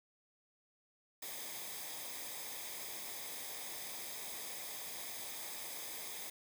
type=noise with comb filter; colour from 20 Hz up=white; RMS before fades=-45 dBFS; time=1.22-6.3 s; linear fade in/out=5 ms; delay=0.7 ms; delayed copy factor=-0.6; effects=none